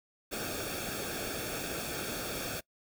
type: noise with comb filter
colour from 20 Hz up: pink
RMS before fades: -37 dBFS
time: 0.31-2.61 s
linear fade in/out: 20 ms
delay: 1 ms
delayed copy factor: -0.75
effects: noise-tail reverb RT60 0.1 s tail -23 dB re dry